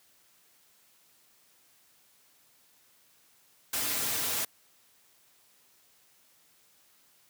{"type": "noise with comb filter", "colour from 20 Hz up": "white", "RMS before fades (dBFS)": -31, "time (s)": [3.73, 4.45], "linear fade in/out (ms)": 5, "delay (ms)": 5.4, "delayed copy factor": -0.55, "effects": ["white hiss -64 dBFS RMS until 7.29 s", "high-pass 80 Hz 12 dB/octave"]}